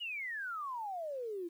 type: exponential sweep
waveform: sine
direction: down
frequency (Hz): 2960 to 329.6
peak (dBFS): -37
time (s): 0-1.49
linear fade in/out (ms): 20
effects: 11-bit